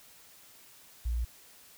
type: tone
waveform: sine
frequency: 58.4 Hz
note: A#1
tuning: 4 cents sharp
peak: -28 dBFS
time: 1.05-1.25 s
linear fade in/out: 10 ms
effects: white hiss -56 dBFS RMS until 1.77 s